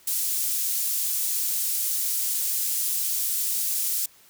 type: high-pass noise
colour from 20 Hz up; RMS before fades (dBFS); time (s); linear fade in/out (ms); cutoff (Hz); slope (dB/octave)
pink; -26; 0.07-4.06; 5; 8900; 12
effects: white hiss -55 dBFS RMS until 4.29 s